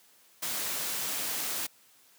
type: noise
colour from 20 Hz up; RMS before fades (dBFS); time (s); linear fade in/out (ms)
white; -33; 0.42-1.67; 10
effects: white hiss -61 dBFS RMS until 2.18 s + high-pass 150 Hz 12 dB/octave